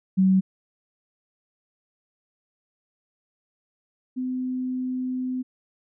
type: tone pair in turn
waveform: sine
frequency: 189.3 / 255 Hz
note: F#3 / C4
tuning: +40 / -44 cents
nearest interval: perfect fourth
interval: 516 cents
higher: second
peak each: -15 / -25 dBFS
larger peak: first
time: 0.17-0.41 / 4.16-5.43 s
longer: second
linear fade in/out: 20 ms
effects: none